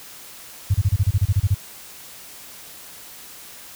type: tone bursts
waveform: sine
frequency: 98 Hz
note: G2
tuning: in tune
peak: -13 dBFS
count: 12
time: 0.7-1.547 s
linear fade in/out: 10 ms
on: 44 ms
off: 29 ms
effects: white hiss -41 dBFS RMS until 3.75 s